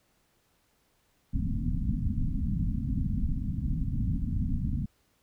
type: low-pass noise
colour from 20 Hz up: pink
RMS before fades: -29 dBFS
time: 1.33-4.86 s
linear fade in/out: 10 ms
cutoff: 270 Hz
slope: 96 dB/octave
effects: pink hiss -70 dBFS RMS until 5.22 s